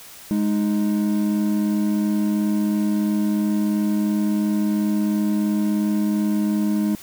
triangle tone pair together, 208.2 / 311.1 Hz, G#3 / D#4, +5 / 0 cents, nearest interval perfect fifth, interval 695 cents, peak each -17 / -22 dBFS, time 0.31-6.95 s, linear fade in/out 0 ms, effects white hiss -42 dBFS RMS until 7.02 s

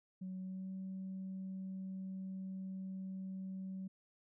sine tone with pitch glide, 186.4 to 189.66 Hz, F#3 to F#3, +13 to +43 cents, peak -40 dBFS, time 0.21-3.88 s, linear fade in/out 10 ms, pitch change +30 cents, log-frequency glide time 0.39-0.71 s, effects tanh soft clip ceiling -38 dBFS

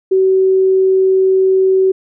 sine tone, 379.4 Hz, F#4, 43 cents sharp, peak -8 dBFS, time 0.11-1.92 s, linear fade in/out 10 ms, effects none

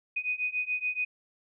sine beating tone pair, 2488 / 2495 Hz, D#7 / D#7, -1 / +4 cents, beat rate 7 Hz, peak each -32 / -31 dBFS, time 0.16-1.05 s, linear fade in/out 10 ms, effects none

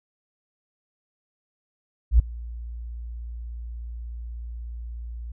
sine tone with ADSR envelope, 58.27 Hz, A#1, in tune, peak -9 dBFS, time 2.11-5.32 s, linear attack 84 ms, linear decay 6 ms, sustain -23 dB, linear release 6 ms, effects none

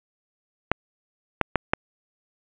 clicks, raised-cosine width 0.5 ms, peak -3 dBFS, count 4, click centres 0.716 / 1.413 / 1.557 / 1.735 s, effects resampled to 8000 Hz + 7-bit

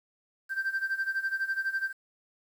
sine tone with tremolo, 1568 Hz, G6, in tune, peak -23 dBFS, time 0.49-1.93 s, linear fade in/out 50 ms, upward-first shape sine, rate 12 Hz, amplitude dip 85%, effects tanh soft clip ceiling -24 dBFS + 9-bit

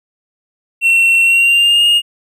triangle tone with pitch glide, 2716 to 2844 Hz, F7 to F7, -49 to +31 cents, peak -6 dBFS, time 0.81-2.02 s, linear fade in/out 50 ms, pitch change +80 cents, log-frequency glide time 1.23-1.84 s, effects none

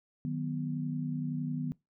sine chord, B major, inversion first, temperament just, 154.34 / 185.21 / 246.9 Hz, D#3 / F#3 / B3, -14 / +2 / 0 cents, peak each -34 / -40 / -35 dBFS, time 0.25-1.72 s, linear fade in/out 0 ms, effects noise-tail reverb RT60 0.2 s tail -22 dB re dry

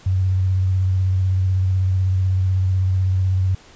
sine tone with vibrato, 93.6 Hz, F#2, 20 cents sharp, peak -15 dBFS, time 0.06-3.55 s, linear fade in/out 5 ms, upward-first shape triangle, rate 16 Hz, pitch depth 33 cents each way, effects pink hiss -47 dBFS RMS until 3.75 s + resampled to 16000 Hz

